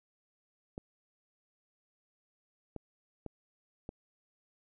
clicks, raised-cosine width 2 ms, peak -27 dBFS, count 4, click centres 0.779 / 2.763 / 3.263 / 3.891 s, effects none

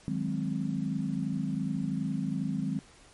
sine chord, Ab dominant seventh, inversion second, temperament equal, 155.56 / 185 / 207.7 / 261.6 Hz, Eb3 / Gb3 / Ab3 / C4, 0 / 0 / 0 / 0 cents, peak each -34 dBFS, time 0.08-2.79 s, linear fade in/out 0 ms, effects pink hiss -56 dBFS RMS until 3.13 s + MP3 48 kbps

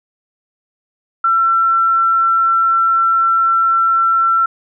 sine tone, 1348 Hz, E6, 38 cents sharp, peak -10 dBFS, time 1.24-4.46 s, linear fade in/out 5 ms, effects none

